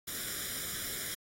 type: noise with comb filter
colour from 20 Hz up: white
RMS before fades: -38 dBFS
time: 0.07-1.15 s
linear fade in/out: 10 ms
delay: 0.56 ms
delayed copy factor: +0.8
effects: AAC 48 kbps